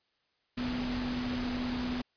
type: tone in noise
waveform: sine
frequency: 247.7 Hz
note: B3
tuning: 5 cents sharp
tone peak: -32 dBFS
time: 0.57-2.02 s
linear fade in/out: 10 ms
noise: pink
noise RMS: -38 dBFS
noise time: 0.57-2.02 s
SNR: +3 dB
effects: white hiss -75 dBFS RMS until 2.16 s + resampled to 11025 Hz